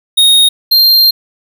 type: tone pair in turn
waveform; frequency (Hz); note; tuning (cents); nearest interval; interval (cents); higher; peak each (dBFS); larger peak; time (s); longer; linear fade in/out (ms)
square; 3729 / 4186; A#7 / C8; 0 / 0; major second; 200; second; -5; neither; 0.17-0.49 / 0.71-1.11; second; 10
effects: none